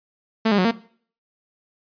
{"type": "tone with pitch steps", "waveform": "sawtooth", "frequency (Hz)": [222.7, 203.8, 182.8, 230], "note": ["A3", "G#3", "F#3", "A#3"], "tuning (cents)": [21, -32, -21, -23], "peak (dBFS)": -12, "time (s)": [0.45, 0.714], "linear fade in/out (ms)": 10, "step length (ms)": 66, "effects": ["noise-tail reverb RT60 0.5 s tail -19 dB re dry", "resampled to 11025 Hz"]}